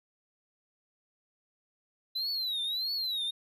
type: tone with vibrato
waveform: triangle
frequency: 3992 Hz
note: B7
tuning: 18 cents sharp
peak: -29 dBFS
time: 2.15-3.31 s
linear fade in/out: 10 ms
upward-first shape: triangle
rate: 1.6 Hz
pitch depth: 200 cents each way
effects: none